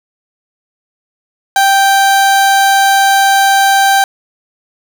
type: tone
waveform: 30% pulse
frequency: 784 Hz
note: G5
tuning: in tune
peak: -4 dBFS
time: 1.56-4.04 s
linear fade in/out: 2 ms
effects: 7-bit